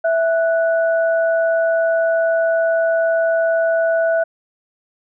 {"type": "tone pair together", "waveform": "sine", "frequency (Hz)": [659, 1476.6], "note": ["E5", "F#6"], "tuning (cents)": [-1, -4], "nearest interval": "octave + major second", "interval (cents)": 1397, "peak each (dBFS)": [-14, -23], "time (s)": [0.04, 4.24], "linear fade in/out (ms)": 10, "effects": []}